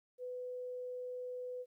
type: tone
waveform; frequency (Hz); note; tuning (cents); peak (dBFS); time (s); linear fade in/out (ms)
sine; 499.2; B4; +19; -40; 0.18-1.66; 50
effects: 13-bit